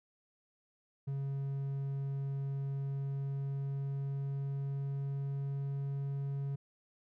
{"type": "tone with pitch glide", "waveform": "triangle", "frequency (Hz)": [137.9, 139.02], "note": ["C#3", "C#3"], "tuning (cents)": [-9, 5], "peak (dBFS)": -32, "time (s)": [1.07, 6.56], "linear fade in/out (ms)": 10, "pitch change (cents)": 14, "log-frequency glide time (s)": [2.69, 6.01], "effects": []}